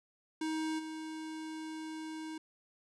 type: tone with level steps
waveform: square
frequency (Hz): 315.5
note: D#4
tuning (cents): +24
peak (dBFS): -34 / -41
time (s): 0.41-2.38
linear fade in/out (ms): 5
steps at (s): 0.78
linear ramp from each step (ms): 20
effects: resampled to 22050 Hz